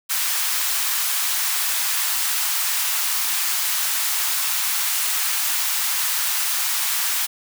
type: high-pass noise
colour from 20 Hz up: white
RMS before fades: -22 dBFS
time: 0.09-7.27 s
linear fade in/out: 20 ms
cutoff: 870 Hz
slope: 24 dB/octave
effects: none